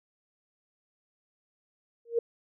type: tone with exponential growth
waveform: sine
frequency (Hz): 466.2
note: A#4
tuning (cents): 0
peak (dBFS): -19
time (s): 2.05-2.19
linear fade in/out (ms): 5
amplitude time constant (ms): 29
effects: none